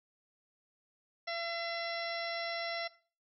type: harmonic tone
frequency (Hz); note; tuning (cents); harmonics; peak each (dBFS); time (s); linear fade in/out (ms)
677; E5; +46; 1 / 2 / 3 / 4 / 5 / 6 / 7 / 8; -39 / -45 / -40 / -50 / -48 / -46 / -55 / -45; 1.27-2.88; 10
effects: noise-tail reverb RT60 0.4 s tail -18 dB re dry